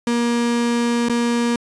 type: tone with dropouts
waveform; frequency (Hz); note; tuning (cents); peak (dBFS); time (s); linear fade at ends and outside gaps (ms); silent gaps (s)
35% pulse; 237; A#3; +29; -15; 0.07-1.56; 2; 1.086-1.096
effects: resampled to 22050 Hz